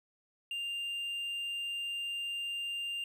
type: tone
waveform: triangle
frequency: 2795 Hz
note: F7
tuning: 1 cent sharp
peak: -33 dBFS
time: 0.51-3.04 s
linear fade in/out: 2 ms
effects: none